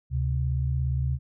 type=tone pair together; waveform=sine; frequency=73 / 130.22 Hz; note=D2 / C3; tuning=-10 / -8 cents; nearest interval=minor seventh; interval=1002 cents; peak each=-26 dBFS; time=0.1-1.19 s; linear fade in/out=50 ms; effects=none